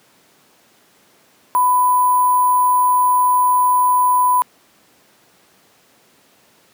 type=tone with sample-and-hold; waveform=sine; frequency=997 Hz; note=B5; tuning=16 cents sharp; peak=-11 dBFS; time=1.55-4.42 s; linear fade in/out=0 ms; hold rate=11025 Hz; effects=pink hiss -53 dBFS RMS until 6.73 s + high-pass 200 Hz 12 dB/octave